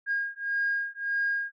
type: beating tone pair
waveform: sine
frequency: 1625 / 1626.7 Hz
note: G#6 / G#6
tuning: -38 / -36 cents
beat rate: 1.7 Hz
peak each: -29 dBFS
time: 0.06-1.52 s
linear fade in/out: 50 ms
effects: tanh soft clip ceiling -19 dBFS